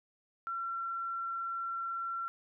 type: tone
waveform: sine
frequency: 1359 Hz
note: F6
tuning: 48 cents flat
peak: -34 dBFS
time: 0.47-2.28 s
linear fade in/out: 0 ms
effects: none